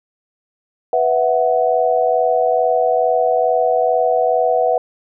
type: chord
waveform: sine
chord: B suspended fourth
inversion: none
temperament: just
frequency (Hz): 493.9 / 658.5 / 740.8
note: B4 / E5 / F#5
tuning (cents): 0 / -2 / +2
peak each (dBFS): -17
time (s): 0.93-4.78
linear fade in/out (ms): 2
effects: none